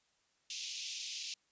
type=band-pass noise; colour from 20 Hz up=white; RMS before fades=-43 dBFS; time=0.5-1.34 s; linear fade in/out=2 ms; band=2500 to 6600 Hz; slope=48 dB/octave; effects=white hiss -75 dBFS RMS until 1.51 s + resampled to 16000 Hz